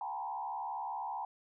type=tone with frequency modulation; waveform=sine; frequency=873 Hz; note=A5; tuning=14 cents flat; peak=-36 dBFS; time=0.01-1.25 s; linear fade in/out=2 ms; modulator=72.4 Hz; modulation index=1.5; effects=none